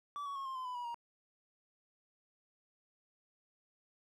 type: tone with pitch steps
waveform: triangle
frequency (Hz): 1154 / 1121.1 / 1089.2 / 1058.2 / 1028.1 / 998.8 / 970.4 / 942.8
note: D6 / C#6 / C#6 / C6 / C6 / B5 / B5 / A#5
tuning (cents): -31 / +19 / -31 / +19 / -31 / +19 / -31 / +19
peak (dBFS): -37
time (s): 0.16-0.944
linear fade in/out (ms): 0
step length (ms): 98
effects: none